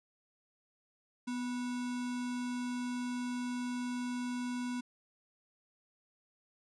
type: tone with sample-and-hold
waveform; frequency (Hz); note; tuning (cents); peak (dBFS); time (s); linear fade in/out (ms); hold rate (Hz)
sine; 246.9; B3; 0; -34; 1.27-4.81; 10; 1225
effects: resampled to 22050 Hz